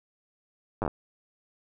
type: slowing click train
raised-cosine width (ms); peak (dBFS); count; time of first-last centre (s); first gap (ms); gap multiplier
1; -15; 6; 0.82-0.878; 9; 1.13
effects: none